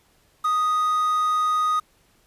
triangle tone with quantisation, 1244.5 Hz, D#6, in tune, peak -17 dBFS, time 0.44-1.8 s, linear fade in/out 10 ms, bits 7, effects pink hiss -61 dBFS RMS until 2.26 s + resampled to 32000 Hz

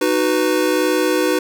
square chord, B major, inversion first, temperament just, 308.7 / 370.4 / 493.9 Hz, D#4 / F#4 / B4, -14 / +2 / 0 cents, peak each -20 dBFS, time 0.01-1.39 s, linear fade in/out 5 ms, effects none

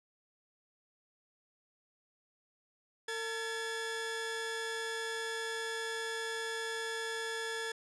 sawtooth tone pair together, 452.5 / 1710 Hz, A4 / A6, +48 / -50 cents, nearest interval octave + major seventh, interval 2302 cents, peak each -35 / -35 dBFS, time 3.08-7.72 s, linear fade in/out 5 ms, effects resampled to 22050 Hz

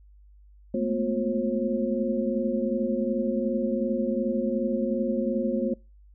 sine tone cluster, 213.1 / 224.1 / 246.8 / 358.3 / 537 Hz, G#3 / A3 / B3 / F4 / C5, +45 / +32 / -1 / +44 / +45 cents, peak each -34 / -28 / -30 / -31 / -29 dBFS, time 0.74-5.74 s, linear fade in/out 5 ms, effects noise-tail reverb RT60 0.3 s tail -26 dB re dry + added 50 Hz sine -50 dBFS peak until 6.14 s

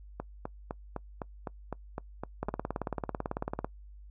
two click trains, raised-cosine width 1 ms, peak -21 / -18 dBFS, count 10 / 23, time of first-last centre 0.2-2.49 / 2.43-3.645 s, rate 3.93 / 18.1 Hz, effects noise-tail reverb RT60 0.1 s tail -24 dB re dry + added 50 Hz sine -47 dBFS peak until 4.1 s

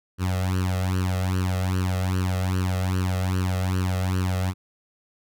sawtooth tone with flanger, 92.5 Hz, F#2, in tune, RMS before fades -24 dBFS, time 0.18-4.54 s, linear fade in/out 50 ms, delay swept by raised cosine 0.68 to 1.57 ms, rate 2.5 Hz, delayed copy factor +1, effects none

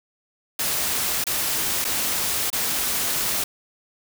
white noise with dropouts, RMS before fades -24 dBFS, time 0.59-3.44 s, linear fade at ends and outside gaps 5 ms, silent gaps 1.241-1.267 / 1.844-1.849 / 2.502-2.528 s, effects none

